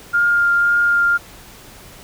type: tone with vibrato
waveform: sine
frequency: 1406 Hz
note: F6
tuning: 11 cents sharp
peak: -12 dBFS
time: 0.13-1.18 s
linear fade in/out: 20 ms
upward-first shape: triangle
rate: 1.9 Hz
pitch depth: 11 cents each way
effects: pink hiss -41 dBFS RMS until 2.03 s